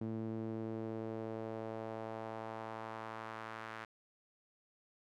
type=tone with band-pass filter sweep; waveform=sawtooth; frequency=111.4 Hz; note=A2; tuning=22 cents sharp; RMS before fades=-43 dBFS; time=0.01-3.85 s; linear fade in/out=5 ms; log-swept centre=260 to 1500 Hz; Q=1.5; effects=none